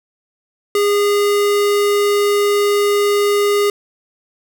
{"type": "tone", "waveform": "square", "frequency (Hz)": 409, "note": "G#4", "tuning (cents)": -26, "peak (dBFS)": -13, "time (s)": [0.75, 3.7], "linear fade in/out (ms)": 2, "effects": []}